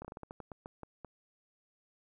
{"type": "slowing click train", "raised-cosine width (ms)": 1, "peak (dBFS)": -30, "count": 12, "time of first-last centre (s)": [0.02, 1.047], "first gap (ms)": 27, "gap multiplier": 1.23, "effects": ["12-bit"]}